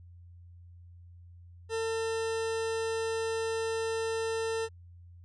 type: tone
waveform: 40% pulse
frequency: 450 Hz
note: A4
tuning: 39 cents sharp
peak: -29 dBFS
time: 1.69-4.69 s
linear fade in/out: 50 ms
effects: added 87 Hz sine -49 dBFS peak until 5.24 s + resampled to 22050 Hz